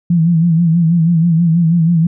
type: tone with vibrato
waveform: sine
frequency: 167.2 Hz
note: E3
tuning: 25 cents sharp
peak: -8 dBFS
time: 0.1-2.07 s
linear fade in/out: 5 ms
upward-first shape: sine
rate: 6.2 Hz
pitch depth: 77 cents each way
effects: none